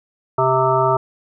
harmonic tone, 130.81 Hz, C3, in tune, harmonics 1 / 3 / 5 / 7 / 9 / 10, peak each -23 / -20 / -19 / -19 / -21 / -23 dBFS, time 0.38-0.97 s, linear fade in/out 5 ms, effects none

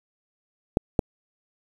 clicks, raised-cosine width 2 ms, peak -5 dBFS, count 2, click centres 0.771 / 0.992 s, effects 7-bit

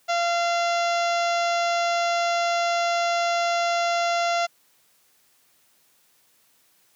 harmonic tone, 688 Hz, F5, 26 cents flat, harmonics 1 / 2 / 3 / 4 / 5 / 6 / 7 / 8 / 9 / 10, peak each -22 / -28 / -32 / -34 / -36 / -38 / -39 / -40 / -41 / -42 dBFS, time 0.08-4.47 s, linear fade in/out 20 ms, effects white hiss -62 dBFS RMS until 6.95 s + high-pass 100 Hz 12 dB/octave

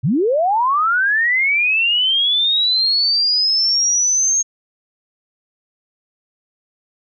sine linear sweep, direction up, 103.83 to 6510 Hz, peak -13 dBFS, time 0.03-4.43 s, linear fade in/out 20 ms, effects none

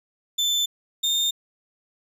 35% pulse tone pair in turn, 3531 / 3637 Hz, A7 / A#7, +5 / -43 cents, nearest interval minor second, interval 52 cents, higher second, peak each -18 dBFS, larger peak neither, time 0.38-0.66 / 1.03-1.31 s, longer neither, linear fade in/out 10 ms, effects resampled to 32000 Hz

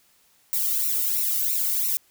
violet noise with flanger, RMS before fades -24 dBFS, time 0.53-1.97 s, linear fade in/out 0 ms, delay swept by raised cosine 0.61 to 1.23 ms, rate 3 Hz, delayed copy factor -0.95, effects white hiss -61 dBFS RMS until 2.1 s

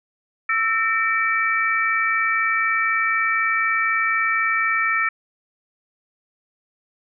sine tone cluster, 1322 / 1820 / 2306 Hz, E6 / A#6 / D7, +5 / -42 / -32 cents, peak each -22 dBFS, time 0.49-5.09 s, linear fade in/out 5 ms, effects none

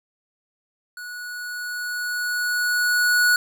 square tone with level ramp, 1465 Hz, F#6, 18 cents flat, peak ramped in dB -34 to -15 dBFS, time 0.97-3.36 s, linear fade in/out 2 ms, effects none

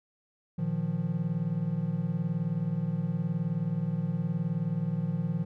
triangle chord, Bb suspended fourth, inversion none, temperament equal, 116.54 / 155.56 / 174.61 Hz, Bb2 / Eb3 / F3, 0 / 0 / 0 cents, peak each -34 / -29 / -29 dBFS, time 0.58-5.45 s, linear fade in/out 10 ms, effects none

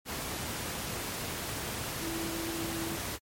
sine tone in noise, 331.2 Hz, E4, 8 cents sharp, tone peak -36 dBFS, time 1.99-2.98 s, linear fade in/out 50 ms, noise pink, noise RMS -36 dBFS, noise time 0.05-3.19 s, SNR -3 dB, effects high-pass 60 Hz 12 dB/octave + MP3 64 kbps

